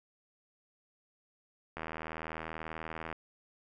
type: click train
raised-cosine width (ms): 0.5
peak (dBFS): -24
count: 110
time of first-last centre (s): 1.77-3.127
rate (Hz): 80.3
effects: none

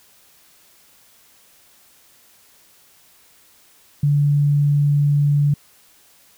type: tone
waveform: sine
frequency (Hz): 144.7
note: D3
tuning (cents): -25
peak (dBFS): -13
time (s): 4.03-5.54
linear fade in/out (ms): 5
effects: white hiss -53 dBFS RMS until 6.37 s

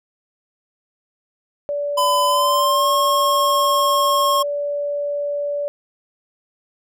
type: tone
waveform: sine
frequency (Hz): 578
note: D5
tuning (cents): -28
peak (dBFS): -20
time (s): 1.69-5.68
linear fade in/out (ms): 0
type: tone with pitch glide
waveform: square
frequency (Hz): 1009 to 1081.4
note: B5 to C#6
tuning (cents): +37 to -43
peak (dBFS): -16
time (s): 1.97-4.43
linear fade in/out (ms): 10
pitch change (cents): +120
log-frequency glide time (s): 2.26-2.89
effects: none

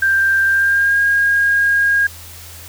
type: tone with pitch glide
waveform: sine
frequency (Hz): 1581 to 1627.3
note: G6 to G#6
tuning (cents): +14 to -36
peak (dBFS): -11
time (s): 0.02-2.07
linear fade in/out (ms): 5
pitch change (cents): +50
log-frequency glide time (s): 0.48-1
effects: added 85 Hz sine -38 dBFS peak until 2.68 s + white hiss -37 dBFS RMS until 2.68 s

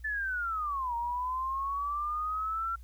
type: linear two-way sweep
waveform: sine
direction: down then up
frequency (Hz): 1760 to 932.3 to 1364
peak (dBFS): -30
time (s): 0.04-2.76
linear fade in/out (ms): 10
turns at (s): 0.95
effects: added 60 Hz sine -45 dBFS peak until 2.83 s + white hiss -68 dBFS RMS until 2.83 s

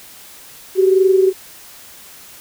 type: tone pair together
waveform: sine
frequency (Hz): 377.5 / 400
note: F#4 / G4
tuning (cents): +35 / +35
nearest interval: minor second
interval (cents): 100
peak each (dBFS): -10 / -17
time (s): 0.75-1.33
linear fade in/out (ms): 50
effects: white hiss -40 dBFS RMS until 2.4 s

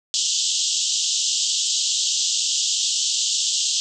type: band-pass noise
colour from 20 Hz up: white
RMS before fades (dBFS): -22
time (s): 0.14-3.8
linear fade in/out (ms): 0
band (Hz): 2900 to 7700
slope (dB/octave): 96
effects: none

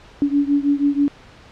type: beating tone pair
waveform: sine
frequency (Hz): 283.1 / 289.3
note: C#4 / D4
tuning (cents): +37 / -26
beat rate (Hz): 6.2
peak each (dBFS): -17 / -19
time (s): 0.22-1.08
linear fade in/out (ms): 0
effects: pink hiss -45 dBFS RMS until 1.51 s + low-pass 4000 Hz 12 dB/octave

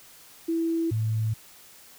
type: tone pair in turn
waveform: sine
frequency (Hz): 330.1 / 110.16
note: E4 / A2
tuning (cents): +2 / +3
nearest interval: octave + perfect fifth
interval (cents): 1899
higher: first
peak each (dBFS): -23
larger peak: neither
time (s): 0.48-0.91 / 0.91-1.34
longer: neither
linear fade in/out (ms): 10
effects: white hiss -51 dBFS RMS until 1.98 s

